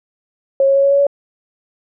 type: tone with pitch steps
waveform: sine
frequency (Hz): 544 / 548.1 / 552.2 / 556.4 / 560.6 / 564.8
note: C#5 / C#5 / C#5 / C#5 / C#5 / C#5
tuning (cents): -33 / -20 / -7 / +6 / +19 / +32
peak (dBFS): -9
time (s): 0.6-1.068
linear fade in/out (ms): 2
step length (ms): 78
effects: none